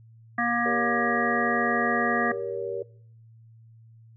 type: harmonic tone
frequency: 237.4 Hz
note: A#3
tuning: 32 cents sharp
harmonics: 1 / 3 / 5 / 7 / 8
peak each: -29 / -29 / -29 / -29 / -29 dBFS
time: 0.38-2.32 s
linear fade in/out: 5 ms
type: chord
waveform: sine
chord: G diminished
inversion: none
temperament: just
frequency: 392 / 470.4 / 564.5 Hz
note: G4 / Bb4 / Db5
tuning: 0 / +16 / +31 cents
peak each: -33 / -31 / -34 dBFS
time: 0.65-2.83 s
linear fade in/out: 10 ms
effects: noise-tail reverb RT60 0.6 s tail -21 dB re dry + added 113 Hz sine -49 dBFS peak until 4.16 s